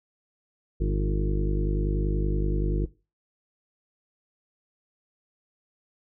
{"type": "harmonic tone with a mistuned harmonic", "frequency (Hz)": 50.5, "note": "G#1", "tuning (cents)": -48, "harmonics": [1, 2, 3, 4, 5, 6, 7, 8, 9], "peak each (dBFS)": [-23, -34, -31, -39, -42, -37, -33, -45, -38], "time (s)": [0.8, 2.86], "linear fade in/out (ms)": 10, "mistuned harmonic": 6, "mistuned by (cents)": 31, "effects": ["noise-tail reverb RT60 0.3 s tail -19 dB re dry"]}